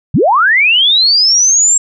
sine linear sweep, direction up, 92.5 to 7580 Hz, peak -6 dBFS, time 0.14-1.78 s, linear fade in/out 5 ms, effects none

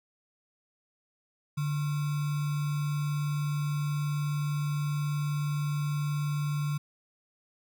sine tone with sample-and-hold, 146.83 Hz, D3, in tune, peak -27 dBFS, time 1.57-6.78 s, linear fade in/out 10 ms, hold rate 1225 Hz, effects none

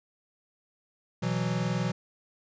square chord, B suspended fourth, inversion none, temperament equal, 123.47 / 164.81 / 185 Hz, B2 / E3 / F#3, 0 / 0 / 0 cents, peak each -32 dBFS, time 1.22-1.92 s, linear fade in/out 10 ms, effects resampled to 16000 Hz

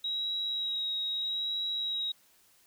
sine tone with vibrato, 3832 Hz, A#7, 47 cents sharp, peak -30 dBFS, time 0.04-2.12 s, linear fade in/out 5 ms, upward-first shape sine, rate 0.79 Hz, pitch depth 17 cents each way, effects white hiss -64 dBFS RMS until 2.66 s

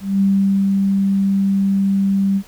sine tone with ADSR envelope, 196 Hz, G3, in tune, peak -11 dBFS, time 0-2.43 s, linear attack 210 ms, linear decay 460 ms, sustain -2 dB, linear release 65 ms, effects pink hiss -45 dBFS RMS until 2.47 s

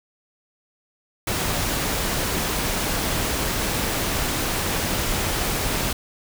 pink noise, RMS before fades -24 dBFS, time 1.27-5.93 s, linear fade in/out 5 ms, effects none

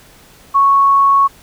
sine tone, 1107 Hz, C#6, 3 cents flat, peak -7 dBFS, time 0.54-1.28 s, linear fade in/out 20 ms, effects pink hiss -44 dBFS RMS until 1.42 s

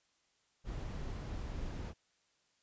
brown noise, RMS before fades -41 dBFS, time 0.64-1.94 s, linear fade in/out 50 ms, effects white hiss -75 dBFS RMS until 2.62 s + resampled to 16000 Hz

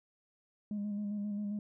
sine tone with vibrato, 206 Hz, G#3, 14 cents flat, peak -32 dBFS, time 0.71-1.59 s, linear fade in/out 2 ms, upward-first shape square, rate 7.5 Hz, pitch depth 25 cents each way, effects tanh soft clip ceiling -32 dBFS

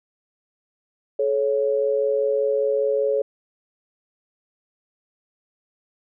sine tone pair together, 429.5 / 554.6 Hz, A4 / C#5, -42 / +1 cents, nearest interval major third, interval 443 cents, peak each -21 dBFS, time 1.19-3.22 s, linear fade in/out 5 ms, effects none

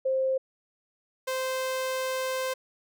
sine / sawtooth tone pair in turn, 527 / 520 Hz, C5 / C5, +12 / -11 cents, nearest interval unison, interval 23 cents, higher first, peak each -23 / -24 dBFS, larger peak first, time 0.05-0.38 / 1.27-2.54 s, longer second, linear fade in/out 10 ms, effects none

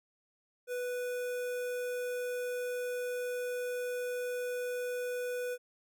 square tone with notch filter, 493.9 Hz, B4, in tune, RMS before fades -36 dBFS, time 0.67-5.58 s, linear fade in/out 50 ms, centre 4200 Hz, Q 1.2, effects none

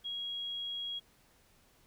sine tone, 3300 Hz, G#7, 12 cents flat, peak -36 dBFS, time 0.04-1 s, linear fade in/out 20 ms, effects pink hiss -66 dBFS RMS until 1.86 s

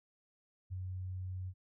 sine tone with ADSR envelope, 92.5 Hz, F#2, in tune, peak -36 dBFS, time 0.7-1.54 s, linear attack 29 ms, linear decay 15 ms, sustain -2 dB, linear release 60 ms, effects none

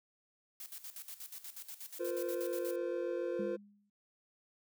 blue noise with tremolo, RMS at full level -46 dBFS, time 0.6-2.76 s, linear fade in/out 2 ms, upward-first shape square, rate 8.3 Hz, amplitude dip 75%
triangle chord, F suspended fourth, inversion none, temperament equal with one note detuned, 349.2 / 466.2 / 513.4 Hz, F4 / Bb4 / C5, 0 / 0 / -33 cents, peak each -36 / -39 / -36 dBFS, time 1.99-3.57 s, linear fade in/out 20 ms
sine tone with exponential decay, 203.9 Hz, G#3, 32 cents flat, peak -36 dBFS, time 3.39-3.9 s, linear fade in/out 5 ms, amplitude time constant 110 ms
effects none

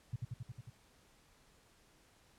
sine tone with echo, 120 Hz, B2, 49 cents flat, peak -34 dBFS, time 0.13-0.16 s, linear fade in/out 5 ms, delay 90 ms, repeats 6, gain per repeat -2 dB, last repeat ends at 0.7 s, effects pink hiss -67 dBFS RMS until 2.38 s + low-pass 11000 Hz 12 dB/octave

